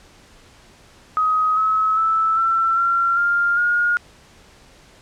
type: tone with pitch steps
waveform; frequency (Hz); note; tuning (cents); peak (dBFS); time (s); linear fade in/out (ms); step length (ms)
sine; 1261 / 1287.5 / 1314.5 / 1342.2 / 1370.4 / 1399.2 / 1428.6; D#6 / E6 / E6 / E6 / F6 / F6 / F6; +23 / -41 / -5 / +31 / -33 / +3 / +39; -15; 1.17-3.97; 0; 400
effects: pink hiss -49 dBFS RMS until 5.01 s + low-pass 8000 Hz 12 dB/octave